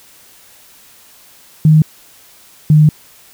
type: tone pair in turn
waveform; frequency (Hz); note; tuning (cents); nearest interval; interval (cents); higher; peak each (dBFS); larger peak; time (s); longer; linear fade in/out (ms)
sine; 155.4 / 152.47; D#3 / D#3; -2 / -35; unison; 33; first; -4; neither; 1.65-1.82 / 2.7-2.89; second; 2
effects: white hiss -44 dBFS RMS until 3.33 s